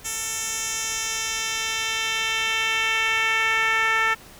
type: tone with band-pass filter sweep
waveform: 10% pulse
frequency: 445.6 Hz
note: A4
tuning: 22 cents sharp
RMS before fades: -24 dBFS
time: 0.04-4.15 s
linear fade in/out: 20 ms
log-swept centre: 8500 to 1700 Hz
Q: 1.5
effects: pink hiss -46 dBFS RMS until 4.39 s